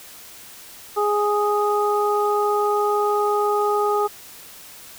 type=harmonic tone; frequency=414.7 Hz; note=G#4; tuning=3 cents flat; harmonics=1 / 2 / 3; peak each=-20 / -23 / -23 dBFS; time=0.96-4.08 s; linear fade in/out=20 ms; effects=white hiss -42 dBFS RMS until 4.98 s